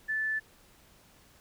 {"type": "tone", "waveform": "sine", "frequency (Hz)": 1750, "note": "A6", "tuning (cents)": -10, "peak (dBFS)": -28, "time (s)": [0.08, 0.4], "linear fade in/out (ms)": 20, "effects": ["pink hiss -60 dBFS RMS until 1.4 s"]}